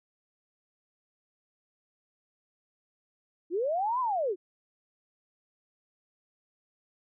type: linear two-way sweep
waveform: sine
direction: up then down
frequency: 311.8 to 1046.5 to 332.1 Hz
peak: -26 dBFS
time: 3.5-4.36 s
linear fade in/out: 50 ms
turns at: 4 s
effects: none